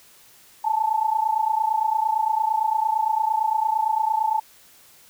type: tone pair together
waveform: sine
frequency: 861.2 / 890 Hz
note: A5 / A5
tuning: -37 / +20 cents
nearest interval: minor second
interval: 57 cents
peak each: -22 dBFS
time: 0.64-4.4 s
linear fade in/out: 10 ms
effects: white hiss -52 dBFS RMS until 5.09 s